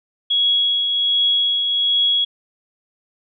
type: tone with tremolo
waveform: sine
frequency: 3332 Hz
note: G#7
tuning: 5 cents sharp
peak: -13 dBFS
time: 0.3-2.25 s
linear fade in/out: 10 ms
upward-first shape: triangle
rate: 1.3 Hz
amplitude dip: 40%
effects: none